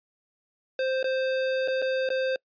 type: tone with dropouts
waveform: square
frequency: 523.3 Hz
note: C5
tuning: in tune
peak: -25 dBFS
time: 0.79-2.36 s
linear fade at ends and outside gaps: 2 ms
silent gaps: 1.029-1.042 / 1.677-1.682 / 1.819-1.823 / 2.09-2.102 s
effects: noise-tail reverb RT60 0.1 s tail -26 dB re dry + resampled to 11025 Hz